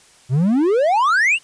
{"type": "exponential sweep", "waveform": "triangle", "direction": "up", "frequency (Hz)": [119.3, 2960], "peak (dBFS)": -11, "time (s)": [0.29, 1.39], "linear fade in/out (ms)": 50, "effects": ["white hiss -50 dBFS RMS until 1.43 s", "resampled to 22050 Hz"]}